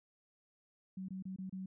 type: tone with dropouts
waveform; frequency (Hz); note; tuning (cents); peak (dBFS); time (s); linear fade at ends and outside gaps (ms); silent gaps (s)
sine; 188.6; F#3; +33; -40; 0.97-1.66; 5; 1.085-1.105 / 1.225-1.253 / 1.362-1.385 / 1.496-1.525
effects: none